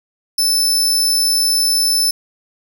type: tone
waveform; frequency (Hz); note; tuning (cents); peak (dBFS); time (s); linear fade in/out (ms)
sawtooth; 5274; E8; 0; -10; 0.38-2.11; 5
effects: none